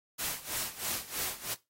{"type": "noise with tremolo", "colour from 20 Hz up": "white", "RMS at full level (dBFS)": -33, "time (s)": [0.18, 1.55], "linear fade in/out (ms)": 20, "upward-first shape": "sine", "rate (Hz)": 3.1, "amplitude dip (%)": 85, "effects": ["noise-tail reverb RT60 0.2 s tail -17 dB re dry", "AAC 48 kbps"]}